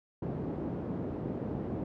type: band-pass noise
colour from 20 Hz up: pink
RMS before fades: -36 dBFS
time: 0.22-1.84 s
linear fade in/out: 5 ms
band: 130 to 420 Hz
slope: 12 dB/octave
effects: none